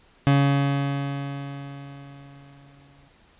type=tone with exponential decay; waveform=30% pulse; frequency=140 Hz; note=C#3; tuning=18 cents sharp; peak=-12 dBFS; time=0.27-3.08 s; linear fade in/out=0 ms; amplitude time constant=610 ms; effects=pink hiss -57 dBFS RMS until 3.39 s + resampled to 8000 Hz